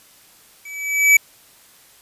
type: tone with level ramp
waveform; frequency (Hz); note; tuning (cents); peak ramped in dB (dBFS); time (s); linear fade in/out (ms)
square; 2294; D7; -41; -35 to -7; 0.65-1.17; 5
effects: white hiss -50 dBFS RMS until 2.01 s + resampled to 32000 Hz